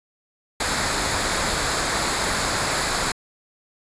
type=noise with comb filter; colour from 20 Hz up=pink; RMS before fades=-23 dBFS; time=0.6-3.12 s; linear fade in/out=5 ms; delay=0.34 ms; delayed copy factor=-0.55; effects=resampled to 22050 Hz